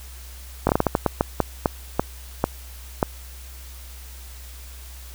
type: slowing click train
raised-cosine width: 1 ms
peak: -3 dBFS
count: 14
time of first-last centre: 0.67-3.028 s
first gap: 21 ms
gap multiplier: 1.32
effects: added 63 Hz sine -38 dBFS peak until 5.14 s + white hiss -45 dBFS RMS until 5.14 s